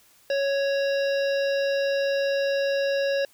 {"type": "harmonic tone", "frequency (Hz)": 554.4, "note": "C#5", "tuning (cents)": 0, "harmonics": [1, 3, 5, 7, 9, 10], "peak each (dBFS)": [-22, -32, -36, -39, -41, -42], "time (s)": [0.3, 3.25], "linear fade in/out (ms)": 2, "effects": ["white hiss -58 dBFS RMS until 3.33 s"]}